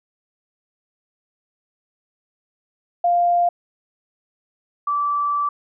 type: tone pair in turn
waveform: sine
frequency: 698.5 / 1160.9 Hz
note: F5 / D6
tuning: 0 / -20 cents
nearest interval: major sixth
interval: 880 cents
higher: second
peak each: -14 / -18 dBFS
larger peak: first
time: 3.04-3.49 / 4.87-5.49 s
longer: second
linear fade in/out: 5 ms
effects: none